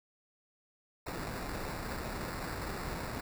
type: noise with sample-and-hold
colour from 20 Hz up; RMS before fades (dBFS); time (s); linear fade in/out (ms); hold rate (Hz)
pink; -39; 1.06-3.21; 10; 3150
effects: none